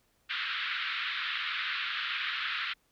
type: band-pass noise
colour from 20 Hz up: pink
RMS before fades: -34 dBFS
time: 0.29-2.74 s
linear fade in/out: 20 ms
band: 1300 to 3900 Hz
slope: 48 dB/octave
effects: pink hiss -71 dBFS RMS until 2.91 s